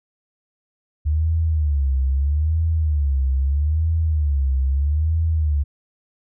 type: tone with vibrato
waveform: sine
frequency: 73.42 Hz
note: D2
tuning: in tune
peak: -16 dBFS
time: 1.05-5.64 s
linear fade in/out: 20 ms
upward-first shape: sine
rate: 0.78 Hz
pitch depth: 180 cents each way
effects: none